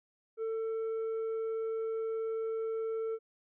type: tone with tanh clipping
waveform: sine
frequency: 446.9 Hz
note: A4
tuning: 27 cents sharp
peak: -33 dBFS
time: 0.37-3.19 s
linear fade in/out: 50 ms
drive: 4 dB
effects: none